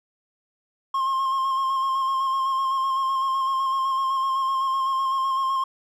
triangle tone with vibrato, 1068 Hz, C6, 35 cents sharp, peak -19 dBFS, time 0.94-5.64 s, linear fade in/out 5 ms, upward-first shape square, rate 7.9 Hz, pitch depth 21 cents each way, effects none

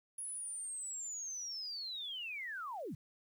sine linear sweep, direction down, 10480 to 105.1 Hz, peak -40 dBFS, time 0.18-2.95 s, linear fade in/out 5 ms, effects 11-bit

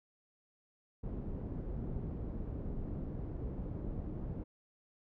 pink low-pass noise, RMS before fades -40 dBFS, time 1.03-4.44 s, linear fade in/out 10 ms, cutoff 330 Hz, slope 12 dB/octave, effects none

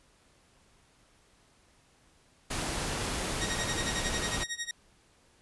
pink noise, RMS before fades -33 dBFS, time 2.5-4.44 s, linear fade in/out 10 ms
15% pulse tone with tremolo, 1879 Hz, A#6, 13 cents sharp, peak -25 dBFS, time 3.41-4.71 s, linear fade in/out 2 ms, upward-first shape sine, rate 11 Hz, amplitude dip 90%
effects pink hiss -64 dBFS RMS until 5.41 s + resampled to 24000 Hz

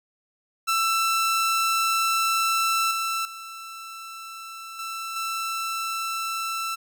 sawtooth tone with level steps, 1333 Hz, E6, 19 cents sharp, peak -17 / -21 / -33 / -27 / -23 dBFS, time 0.67-6.76 s, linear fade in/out 20 ms, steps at 2.91 / 3.25 / 4.79 / 5.16 s, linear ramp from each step 2 ms, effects none

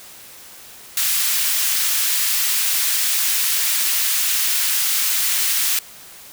white high-pass noise, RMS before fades -19 dBFS, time 0.97-5.79 s, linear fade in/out 2 ms, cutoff 1700 Hz, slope 12 dB/octave, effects white hiss -41 dBFS RMS until 6.32 s

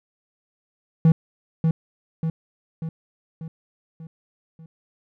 triangle tone with echo, 161.7 Hz, E3, 33 cents flat, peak -9 dBFS, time 1.05-1.12 s, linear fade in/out 2 ms, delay 590 ms, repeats 6, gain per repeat -5 dB, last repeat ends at 4.66 s, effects none

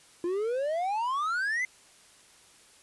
triangle exponential sweep, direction up, 338.6 to 2093 Hz, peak -25 dBFS, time 0.24-1.65 s, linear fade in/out 2 ms, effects white hiss -57 dBFS RMS until 2.82 s + resampled to 24000 Hz

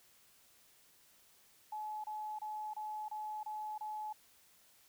sine tone bursts, 854 Hz, G#5, 48 cents sharp, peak -39 dBFS, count 7, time 1.72-4.128 s, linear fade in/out 5 ms, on 320 ms, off 28 ms, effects white hiss -66 dBFS RMS until 4.88 s

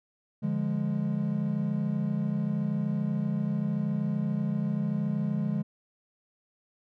triangle chord, D diminished, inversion none, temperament equal, 146.83 / 174.61 / 207.7 Hz, D3 / F3 / Ab3, 0 / 0 / 0 cents, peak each -29 / -30 / -27 dBFS, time 0.42-5.63 s, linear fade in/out 20 ms, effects tanh soft clip ceiling -15 dBFS

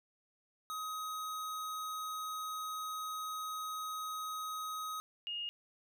square / sine tone pair in turn, 1262 / 2851 Hz, D#6 / F7, +24 / +35 cents, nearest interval octave + major second, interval 1411 cents, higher second, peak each -39 / -37 dBFS, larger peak second, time 0.7-5 / 5.27-5.49 s, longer first, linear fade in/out 0 ms, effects none

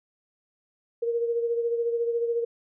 sine beating tone pair, 466.9 / 480.9 Hz, A#4 / B4, +3 / -46 cents, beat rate 14 Hz, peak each -24 / -33 dBFS, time 1.02-2.45 s, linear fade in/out 10 ms, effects none

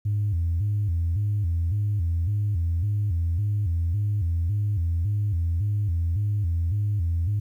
sine tone with vibrato, 93.4 Hz, F#2, 17 cents sharp, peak -20 dBFS, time 0.05-7.4 s, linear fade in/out 10 ms, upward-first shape square, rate 1.8 Hz, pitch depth 180 cents each way, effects tanh soft clip ceiling -18 dBFS + 10-bit

